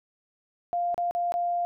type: tone with dropouts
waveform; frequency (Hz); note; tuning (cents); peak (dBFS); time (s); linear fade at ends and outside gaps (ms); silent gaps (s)
sine; 698.5; F5; 0; -24; 0.73-1.65; 0; 0.944-0.979 / 1.11-1.15 / 1.321-1.34
effects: none